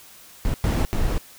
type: noise bursts at uneven times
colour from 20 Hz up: brown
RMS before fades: -21 dBFS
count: 3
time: 0.45-0.54 / 0.64-0.85 / 0.93-1.18 s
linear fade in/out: 0 ms
effects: white hiss -47 dBFS RMS until 1.38 s